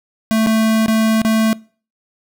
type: tone with dropouts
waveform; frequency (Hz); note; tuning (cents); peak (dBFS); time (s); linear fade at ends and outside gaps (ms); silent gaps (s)
square; 221.1; A3; +9; -13; 0.31-1.53; 0; 0.463-0.47 / 0.861-0.882 / 1.217-1.249
effects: noise-tail reverb RT60 0.4 s tail -23 dB re dry